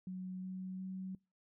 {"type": "tone with pitch steps", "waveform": "sine", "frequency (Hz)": [185.1, 186.6, 188.12], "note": ["F#3", "F#3", "F#3"], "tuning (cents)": [1, 15, 29], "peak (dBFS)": -40, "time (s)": [0.07, 1.15], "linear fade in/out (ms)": 2, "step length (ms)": 360, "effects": ["noise-tail reverb RT60 0.3 s tail -26 dB re dry"]}